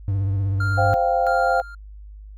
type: tone with vibrato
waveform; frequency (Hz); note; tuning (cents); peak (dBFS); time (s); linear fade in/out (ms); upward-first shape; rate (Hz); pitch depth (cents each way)
triangle; 98; G2; 0; -17; 0.08-0.94; 0; sine; 16; 52
type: tone with tremolo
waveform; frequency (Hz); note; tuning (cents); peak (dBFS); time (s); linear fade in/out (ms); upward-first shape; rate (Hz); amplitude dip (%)
triangle; 1396.9; F6; 0; -22; 0.6-1.75; 5; square; 1.5; 80
type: chord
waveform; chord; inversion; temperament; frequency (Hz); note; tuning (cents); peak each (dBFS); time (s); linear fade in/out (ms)
sine; C suspended fourth; none; equal; 523.3 / 698.5 / 784; C5 / F5 / G5; 0 / 0 / 0; -22 / -20 / -22; 0.77-1.62; 20
effects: added 51 Hz sine -37 dBFS peak until 2.37 s